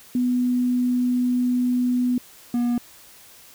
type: tone pair in turn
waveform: sine / triangle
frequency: 247.8 / 240.7 Hz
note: B3 / B3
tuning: +6 / -44 cents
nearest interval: minor second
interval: 50 cents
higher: first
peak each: -18 / -17 dBFS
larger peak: second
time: 0.15-2.18 / 2.54-2.78 s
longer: first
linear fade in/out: 2 ms
effects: white hiss -48 dBFS RMS until 3.54 s